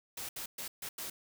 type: noise bursts at uneven times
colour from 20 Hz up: white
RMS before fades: -41 dBFS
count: 5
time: 0.17-0.29 / 0.36-0.46 / 0.58-0.68 / 0.82-0.89 / 0.98-1.1 s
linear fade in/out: 5 ms
effects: none